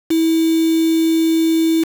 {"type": "tone with quantisation", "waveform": "sine", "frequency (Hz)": 324.9, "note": "E4", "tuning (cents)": -25, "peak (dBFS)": -12, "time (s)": [0.1, 1.84], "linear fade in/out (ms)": 10, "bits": 4, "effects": []}